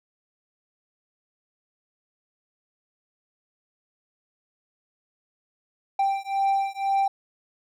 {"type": "beating tone pair", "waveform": "triangle", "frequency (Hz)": [784, 786], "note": ["G5", "G5"], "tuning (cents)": [0, 4], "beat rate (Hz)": 2, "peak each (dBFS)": -23, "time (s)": [5.99, 7.08], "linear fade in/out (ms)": 5, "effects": []}